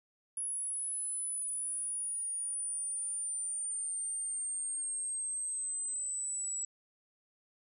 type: linear sweep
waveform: sine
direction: down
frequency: 10340 to 7800 Hz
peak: -34 dBFS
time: 0.37-6.65 s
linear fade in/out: 2 ms
effects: none